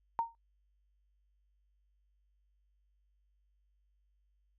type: tone with exponential decay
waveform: sine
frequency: 922 Hz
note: A#5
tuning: 19 cents flat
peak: -25 dBFS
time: 0.19-0.35 s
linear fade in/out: 0 ms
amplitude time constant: 33 ms
effects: noise-tail reverb RT60 0.1 s tail -23 dB re dry + added 50 Hz sine -70 dBFS peak until 4.58 s